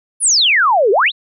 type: exponential two-way sweep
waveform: sine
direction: down then up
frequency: 10700 to 373 to 4224 Hz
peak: -9 dBFS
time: 0.2-1.12 s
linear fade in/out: 50 ms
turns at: 0.91 s
effects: none